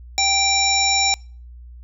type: harmonic tone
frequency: 784 Hz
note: G5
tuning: in tune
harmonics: 1 / 3 / 5 / 7 / 9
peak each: -22 / -22 / -22 / -22 / -22 dBFS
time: 0.18-1.14 s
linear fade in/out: 0 ms
effects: noise-tail reverb RT60 0.4 s tail -26 dB re dry + added 60 Hz sine -37 dBFS peak until 1.83 s